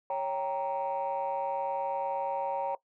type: chord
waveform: sine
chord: G diminished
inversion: second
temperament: equal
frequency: 554.4 / 784 / 932.3 Hz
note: Db5 / G5 / Bb5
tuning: 0 / 0 / 0 cents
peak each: -32 / -33 / -32 dBFS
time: 0.1-2.75 s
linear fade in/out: 2 ms
effects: noise-tail reverb RT60 0.1 s tail -18 dB re dry + tanh soft clip ceiling -24 dBFS